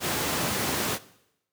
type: high-pass noise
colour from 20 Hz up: pink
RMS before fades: -28 dBFS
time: 0-0.99 s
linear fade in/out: 50 ms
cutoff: 130 Hz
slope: 12 dB/octave
effects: noise-tail reverb RT60 0.8 s tail -18 dB re dry